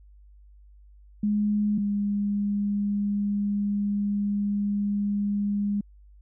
sine tone pair in turn, 208.3 / 203.7 Hz, G#3 / G#3, +5 / -33 cents, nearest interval unison, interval 38 cents, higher first, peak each -21 / -23 dBFS, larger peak first, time 1.23-1.78 / 1.78-5.81 s, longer second, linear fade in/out 5 ms, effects added 50 Hz sine -49 dBFS peak until 6.21 s

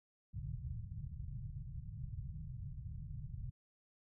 white low-pass noise, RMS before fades -45 dBFS, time 0.33-3.51 s, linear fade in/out 10 ms, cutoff 150 Hz, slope 48 dB/octave, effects none

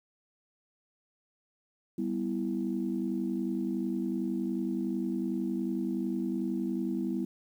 sine chord, E minor, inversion first, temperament equal, 196 / 246.9 / 329.6 Hz, G3 / B3 / E4, 0 / 0 / 0 cents, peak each -33 dBFS, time 1.98-7.25 s, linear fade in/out 5 ms, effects tanh soft clip ceiling -20 dBFS + 10-bit

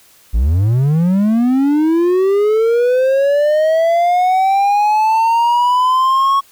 triangle linear sweep, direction up, 49.4 to 1108.7 Hz, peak -8 dBFS, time 0.33-6.41 s, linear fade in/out 20 ms, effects white hiss -48 dBFS RMS until 6.51 s

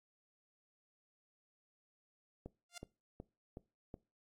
click train, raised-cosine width 2 ms, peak -33 dBFS, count 5, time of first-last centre 2.46-3.941 s, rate 2.7 Hz
5% pulse tone with exponential growth, 698.5 Hz, F5, in tune, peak -32 dBFS, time 2.69-2.78 s, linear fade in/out 5 ms, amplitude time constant 18 ms
effects noise-tail reverb RT60 0.3 s tail -21 dB re dry + AAC 48 kbps

